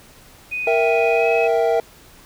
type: tone with pitch glide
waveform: sine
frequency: 2489 to 2553 Hz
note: D#7 to D#7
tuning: 0 to +44 cents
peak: -22 dBFS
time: 0.51-1.48 s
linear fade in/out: 20 ms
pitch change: +44 cents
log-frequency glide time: 1.15-1.26 s
type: chord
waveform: triangle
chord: E diminished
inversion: second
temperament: equal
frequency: 466.2 / 659.3 / 784 Hz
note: Bb4 / E5 / G5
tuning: 0 / 0 / 0 cents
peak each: -16 / -17 / -21 dBFS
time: 0.67-1.8 s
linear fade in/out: 2 ms
effects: pink hiss -47 dBFS RMS until 2.25 s